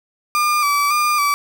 35% pulse tone with vibrato, 1178 Hz, D6, 5 cents sharp, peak -13 dBFS, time 0.35-1.34 s, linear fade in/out 0 ms, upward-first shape square, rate 1.8 Hz, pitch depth 37 cents each way, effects none

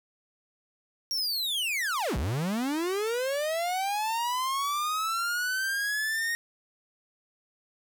45% pulse linear two-way sweep, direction down then up, 5640 to 54.6 to 1868 Hz, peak -27 dBFS, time 1.11-6.35 s, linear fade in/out 0 ms, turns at 2.17 s, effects none

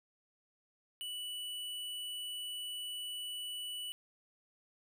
square tone, 2960 Hz, F#7, in tune, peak -40 dBFS, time 1.01-3.92 s, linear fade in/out 0 ms, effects none

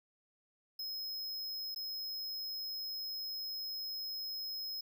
square tone with dropouts, 5130 Hz, E8, 48 cents flat, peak -39 dBFS, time 0.79-4.81 s, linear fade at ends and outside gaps 5 ms, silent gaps 1.747-1.76 s, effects none

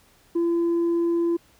sine tone with tanh clipping, 339.5 Hz, F4, 49 cents flat, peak -20 dBFS, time 0.35-1.37 s, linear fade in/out 10 ms, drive 1 dB, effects pink hiss -58 dBFS RMS until 1.59 s

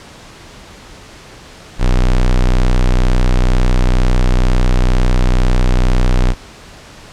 square tone, 31.06 Hz, B0, 11 cents sharp, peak -9 dBFS, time 1.78-6.35 s, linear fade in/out 50 ms, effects pink hiss -37 dBFS RMS until 7.12 s + low-pass 7000 Hz 12 dB/octave

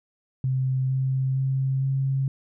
sine tone with pitch steps, 130.81 / 132.18 / 133.56 / 134.95 Hz, C3 / C3 / C3 / C#3, 0 / +18 / +36 / -46 cents, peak -21 dBFS, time 0.44-2.28 s, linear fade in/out 2 ms, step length 460 ms, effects none

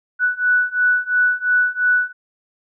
sine beating tone pair, 1480 / 1482.9 Hz, F#6 / F#6, 0 / +3 cents, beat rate 2.9 Hz, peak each -18 / -17 dBFS, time 0.19-2.13 s, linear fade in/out 50 ms, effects none

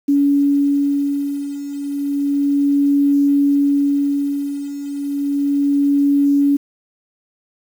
sine beating tone pair, 282.9 / 283.22 Hz, C#4 / C#4, +35 / +37 cents, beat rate 0.32 Hz, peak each -19 / -15 dBFS, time 0.08-6.57 s, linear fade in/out 10 ms, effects 7-bit

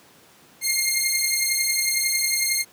10% pulse beating tone pair, 2119 / 2130 Hz, C7 / C7, +21 / +30 cents, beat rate 11 Hz, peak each -14 dBFS, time 0.61-2.65 s, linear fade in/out 50 ms, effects pink hiss -52 dBFS RMS until 2.72 s + high-pass 150 Hz 12 dB/octave

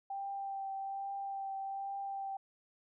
sine tone with vibrato, 785 Hz, G5, 2 cents sharp, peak -37 dBFS, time 0.1-2.37 s, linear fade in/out 5 ms, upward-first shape triangle, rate 1.2 Hz, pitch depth 17 cents each way, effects none

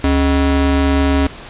square ring-modulated tone, 173.2 Hz, F3, 14 cents flat, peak -9 dBFS, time 0.04-1.27 s, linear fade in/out 2 ms, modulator 101 Hz, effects pink hiss -34 dBFS RMS until 1.49 s + resampled to 8000 Hz

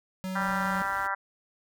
square tone, 187.4 Hz, F#3, 22 cents sharp, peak -32 dBFS, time 0.24-0.82 s, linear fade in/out 0 ms
harmonic tone, 196 Hz, G3, in tune, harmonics 3 / 4 / 5 / 6 / 7 / 8 / 9 / 10, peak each -43 / -36 / -33 / -38 / -32 / -34 / -40 / -40 dBFS, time 0.35-1.15 s, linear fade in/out 10 ms
pink noise, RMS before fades -47 dBFS, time 0.4-1.08 s, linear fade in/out 20 ms
effects none

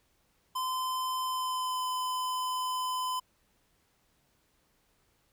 square tone with pitch glide, 1027 to 1015.2 Hz, C6 to B5, -33 to +47 cents, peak -31 dBFS, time 0.55-3.2 s, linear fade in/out 10 ms, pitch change -20 cents, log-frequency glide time 1.24-1.85 s, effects pink hiss -71 dBFS RMS until 5.32 s

